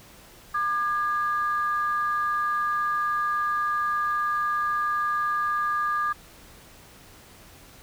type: tone pair together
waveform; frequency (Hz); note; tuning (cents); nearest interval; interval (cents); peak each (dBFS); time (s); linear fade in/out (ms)
sine; 1200 / 1656.3; D6 / G#6; +37 / -5; tritone; 558; -23 / -29; 0.54-6.13; 10
effects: tanh soft clip ceiling -15 dBFS + pink hiss -50 dBFS RMS until 7.82 s